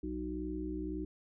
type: harmonic tone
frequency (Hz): 61.74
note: B1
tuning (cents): 0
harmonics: 1 / 3 / 5 / 6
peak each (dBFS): -42 / -45 / -38 / -43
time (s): 0.03-1.05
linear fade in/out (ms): 5
effects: none